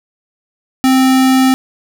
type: tone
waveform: square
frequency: 261.6 Hz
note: C4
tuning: in tune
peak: -8 dBFS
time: 0.84-1.54 s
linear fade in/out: 0 ms
effects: 8-bit